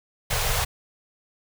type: band-stop noise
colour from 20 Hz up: pink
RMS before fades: -24 dBFS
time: 0.3-0.65 s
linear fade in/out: 10 ms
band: 150 to 450 Hz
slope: 48 dB/octave
effects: none